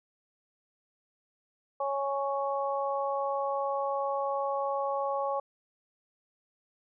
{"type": "harmonic tone", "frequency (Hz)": 277.2, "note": "C#4", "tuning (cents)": 0, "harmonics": [2, 3, 4], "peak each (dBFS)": [-31, -33, -34], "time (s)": [1.8, 5.4], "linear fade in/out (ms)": 5, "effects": []}